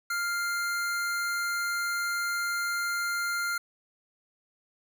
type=tone pair together; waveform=square; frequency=1396.9 / 2093 Hz; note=F6 / C7; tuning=0 / 0 cents; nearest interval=perfect fifth; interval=700 cents; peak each=-29 / -38 dBFS; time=0.1-3.58 s; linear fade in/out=5 ms; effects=none